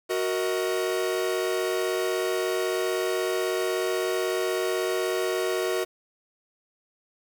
45% pulse chord, D# minor, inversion first, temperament equal with one note detuned, 370 / 466.2 / 633.1 Hz, F#4 / A#4 / D#5, 0 / 0 / +30 cents, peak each -27 / -30 / -31 dBFS, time 0.09-5.85 s, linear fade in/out 20 ms, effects 8-bit

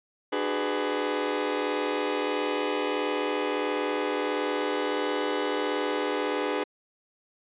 sawtooth chord, G# half-diminished seventh, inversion second, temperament just, 299 / 373.8 / 415.3 / 498.4 Hz, D4 / F#4 / G#4 / B4, +31 / +18 / 0 / +16 cents, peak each -28 / -31 / -26 / -27 dBFS, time 0.32-6.64 s, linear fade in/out 10 ms, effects resampled to 8000 Hz

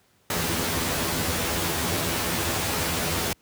pink noise with comb filter, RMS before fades -26 dBFS, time 0.3-3.33 s, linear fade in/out 2 ms, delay 12 ms, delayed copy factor +0.7, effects pink hiss -63 dBFS RMS until 3.41 s + high-pass 60 Hz 12 dB/octave

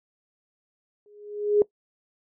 sine tone with exponential growth, 415 Hz, G#4, 1 cent flat, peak -13 dBFS, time 1.06-1.62 s, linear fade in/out 1 ms, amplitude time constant 120 ms, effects noise-tail reverb RT60 0.1 s tail -20 dB re dry

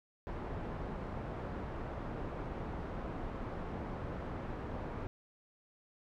pink low-pass noise, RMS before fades -41 dBFS, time 0.27-5.07 s, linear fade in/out 0 ms, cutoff 1100 Hz, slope 12 dB/octave, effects none

